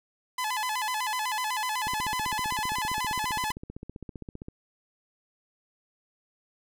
sawtooth tone with vibrato, 931 Hz, A#5, 2 cents flat, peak -24 dBFS, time 0.38-3.52 s, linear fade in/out 5 ms, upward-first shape square, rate 8 Hz, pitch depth 140 cents each way
click train, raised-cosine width 3 ms, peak -26 dBFS, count 41, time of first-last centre 1.87-4.484 s, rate 15.3 Hz
effects none

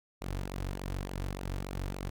sawtooth tone with flanger, 47 Hz, F#1, 28 cents sharp, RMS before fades -37 dBFS, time 0.21-2.1 s, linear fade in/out 10 ms, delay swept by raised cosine 0.55 to 5.35 ms, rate 3.4 Hz, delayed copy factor -0.55, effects none

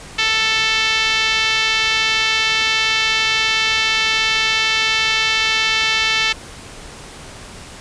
5% pulse tone with band-pass filter, 441.4 Hz, A4, 5 cents sharp, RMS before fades -17 dBFS, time 0.18-6.33 s, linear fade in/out 10 ms, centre 2600 Hz, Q 1.1, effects pink hiss -36 dBFS RMS until 7.8 s + resampled to 22050 Hz

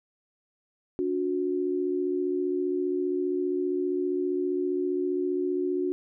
sine tone pair together, 289 / 364.1 Hz, D4 / F#4, -28 / -28 cents, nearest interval major third, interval 400 cents, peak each -30 / -26 dBFS, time 0.99-5.92 s, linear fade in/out 0 ms, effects none

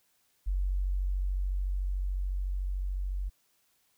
sine tone with level ramp, 46.88 Hz, F#1, 23 cents sharp, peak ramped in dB -26 to -30 dBFS, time 0.46-3.3 s, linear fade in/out 20 ms, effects white hiss -71 dBFS RMS until 3.97 s

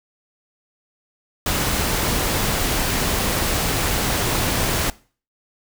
pink noise, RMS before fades -21 dBFS, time 1.46-4.9 s, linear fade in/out 2 ms, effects noise-tail reverb RT60 0.4 s tail -21 dB re dry

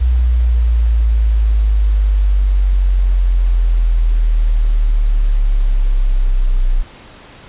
sine exponential sweep, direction down, 61.74 to 30.72 Hz, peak -9 dBFS, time 0-6.83 s, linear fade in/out 20 ms, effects pink hiss -39 dBFS RMS until 7.48 s + resampled to 8000 Hz

